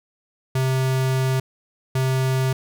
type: tone bursts at uneven times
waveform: square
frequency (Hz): 131.2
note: C3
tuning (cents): +5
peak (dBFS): -19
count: 2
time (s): 0.55-1.4 / 1.95-2.53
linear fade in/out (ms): 5
effects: none